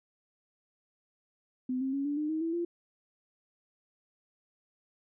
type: tone with pitch steps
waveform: sine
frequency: 254.7 / 265.8 / 277.4 / 289.5 / 302.2 / 315.4 / 329.2 / 343.5 Hz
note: C4 / C4 / C#4 / D4 / D4 / D#4 / E4 / F4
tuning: -46 / +27 / +1 / -25 / +50 / +24 / -2 / -29 cents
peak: -29 dBFS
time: 1.69-2.65 s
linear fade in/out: 5 ms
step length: 120 ms
effects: none

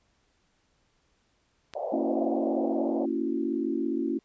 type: click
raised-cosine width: 0.2 ms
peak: -22 dBFS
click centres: 1.737 s
type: band-pass noise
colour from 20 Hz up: pink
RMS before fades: -32 dBFS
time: 1.75-3.06 s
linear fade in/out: 10 ms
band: 520 to 710 Hz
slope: 48 dB/octave
type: chord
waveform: sine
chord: F# dominant seventh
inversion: first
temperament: just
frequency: 231.2 / 277.5 / 333 / 370 Hz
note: A#3 / C#4 / E4 / F#4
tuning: -14 / +2 / +18 / 0 cents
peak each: -33 / -30 / -30 / -35 dBFS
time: 1.92-4.19 s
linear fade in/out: 10 ms
effects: pink hiss -70 dBFS RMS until 4.24 s + resampled to 16000 Hz

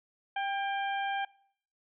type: harmonic tone with a mistuned harmonic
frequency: 790 Hz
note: G5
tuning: 13 cents sharp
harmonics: 1 / 2 / 3 / 4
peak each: -31 / -37 / -41 / -43 dBFS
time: 0.36-1.25 s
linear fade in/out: 5 ms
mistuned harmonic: 2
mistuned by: +30 cents
effects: noise-tail reverb RT60 0.6 s tail -22 dB re dry

